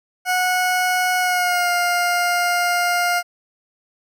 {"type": "tone with pitch glide", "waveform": "20% pulse", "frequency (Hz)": [732, 705.4], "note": ["F#5", "F5"], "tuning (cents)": [-19, 17], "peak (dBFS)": -12, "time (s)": [0.25, 3.23], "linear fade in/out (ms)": 50, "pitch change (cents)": -64, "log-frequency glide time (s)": [1.19, 1.71], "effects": []}